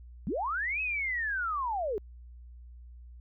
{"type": "linear two-way sweep", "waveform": "sine", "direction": "up then down", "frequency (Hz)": [149.2, 2591, 382.7], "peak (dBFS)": -29, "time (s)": [0.27, 1.98], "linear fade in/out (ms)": 0, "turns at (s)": 0.81, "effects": ["added 60 Hz sine -46 dBFS peak until 3.2 s"]}